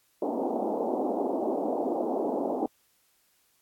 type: band-pass noise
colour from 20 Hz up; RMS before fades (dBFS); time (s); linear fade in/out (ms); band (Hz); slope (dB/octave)
pink; -29; 0.22-2.66; 2; 240 to 840; 48
effects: white hiss -68 dBFS RMS until 3.61 s + AAC 64 kbps